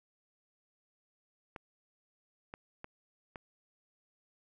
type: clicks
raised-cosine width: 0.5 ms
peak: -28 dBFS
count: 4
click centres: 1.562 / 2.539 / 2.844 / 3.358 s
effects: none